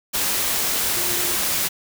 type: tone in noise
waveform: sine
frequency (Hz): 352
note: F4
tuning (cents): +14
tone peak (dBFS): -33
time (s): 0.95-1.37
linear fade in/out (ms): 20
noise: white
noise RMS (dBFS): -22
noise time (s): 0.13-1.69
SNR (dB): -14
effects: none